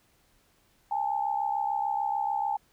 sine tone pair together, 813.2 / 880 Hz, G#5 / A5, -37 / 0 cents, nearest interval minor second, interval 137 cents, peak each -28 / -30 dBFS, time 0.91-2.57 s, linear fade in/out 5 ms, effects pink hiss -66 dBFS RMS until 2.72 s

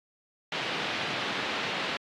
white band-pass noise, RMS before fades -33 dBFS, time 0.52-1.97 s, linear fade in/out 2 ms, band 130 to 3600 Hz, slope 24 dB/octave, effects AAC 48 kbps

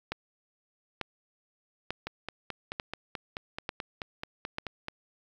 two click trains, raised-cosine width 0.3 ms, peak -19 / -16 dBFS, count 14 / 6, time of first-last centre 2.07-4.884 / 0.12-4.584 s, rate 4.62 / 1.12 Hz, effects 9-bit

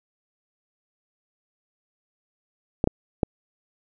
clicks, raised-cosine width 2 ms, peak -6 dBFS, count 3, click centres 2.841 / 2.874 / 3.232 s, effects none

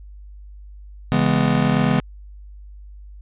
square chord, C# minor seventh, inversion none, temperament just, 138.59 / 166.31 / 207.9 / 249.5 Hz, C#3 / E3 / G#3 / B3, 0 / +16 / +2 / +18 cents, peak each -22 dBFS, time 1.12-2 s, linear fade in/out 0 ms, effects added 50 Hz sine -37 dBFS peak until 3.21 s + resampled to 8000 Hz

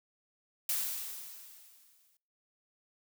blue noise with exponential decay, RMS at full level -31 dBFS, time 0.69-2.17 s, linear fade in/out 2 ms, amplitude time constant 320 ms, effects noise-tail reverb RT60 0.6 s tail -25 dB re dry

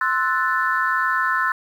sine chord, F# half-diminished seventh, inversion second, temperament equal, 1046.5 / 1318.5 / 1480 / 1760 Hz, C6 / E6 / F#6 / A6, 0 / 0 / 0 / 0 cents, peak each -23 dBFS, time 0.01-1.52 s, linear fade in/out 2 ms, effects tanh soft clip ceiling -7 dBFS + 8-bit

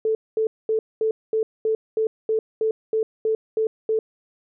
sine tone bursts, 440.1 Hz, A4, in tune, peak -18 dBFS, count 13, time 0.05-3.99 s, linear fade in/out 2 ms, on 100 ms, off 220 ms, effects none

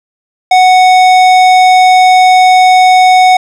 sine tone with tanh clipping, 740 Hz, F#5, in tune, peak -4 dBFS, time 0.51-3.37 s, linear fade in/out 5 ms, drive 16 dB, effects none

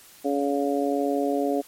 harmonic tone, 141.2 Hz, C#3, 32 cents sharp, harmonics 2 / 3 / 4 / 5, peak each -25 / -27 / -28 / -29 dBFS, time 0.24-1.62 s, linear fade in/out 20 ms, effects white hiss -50 dBFS RMS until 1.67 s + MP3 64 kbps

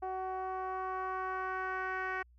10% pulse tone with low-pass filter sweep, 375.2 Hz, F#4, 24 cents sharp, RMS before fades -37 dBFS, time 0.02-2.23 s, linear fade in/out 10 ms, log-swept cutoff 760 to 1800 Hz, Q 2.2, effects added 60 Hz sine -59 dBFS peak until 2.38 s

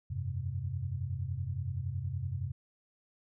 sine chord, F suspended second, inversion none, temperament equal, 87.31 / 98 / 130.81 Hz, F2 / G2 / C3, 0 / 0 / 0 cents, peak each -38 / -37 / -37 dBFS, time 0.1-2.52 s, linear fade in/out 10 ms, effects none

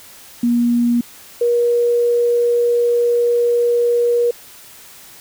sine tone pair in turn, 238.6 / 477.2 Hz, A#3 / A#4, +41 / +41 cents, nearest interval octave, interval 1200 cents, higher second, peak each -12 dBFS, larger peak neither, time 0.43-1.01 / 1.41-4.31 s, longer second, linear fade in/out 5 ms, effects white hiss -41 dBFS RMS until 5.2 s

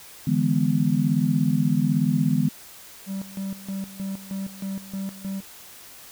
sine chord, E dominant seventh, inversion third, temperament just, 148.33 / 164.81 / 206 / 247.2 Hz, D3 / E3 / G#3 / B3, +18 / 0 / -14 / +2 cents, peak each -24 dBFS, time 0.27-2.49 s, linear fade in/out 5 ms
triangle tone with tremolo, 194.1 Hz, G3, 17 cents flat, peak -25 dBFS, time 3.06-5.43 s, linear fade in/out 50 ms, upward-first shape square, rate 3.2 Hz, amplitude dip 80%
effects white hiss -45 dBFS RMS until 6.11 s

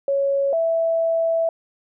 sine tone pair in turn, 554.4 / 659.3 Hz, C#5 / E5, 0 / 0 cents, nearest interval minor third, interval 300 cents, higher second, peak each -17 dBFS, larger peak neither, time 0.08-0.53 / 0.53-1.49 s, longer second, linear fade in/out 2 ms, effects none

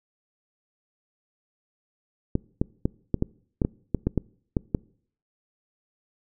clicks, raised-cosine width 3 ms, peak -9 dBFS, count 12, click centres 2.354 / 2.615 / 2.855 / 3.143 / 3.224 / 3.618 / 3.649 / 3.947 / 4.07 / 4.177 / 4.568 / 4.748 s, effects noise-tail reverb RT60 0.6 s tail -25 dB re dry

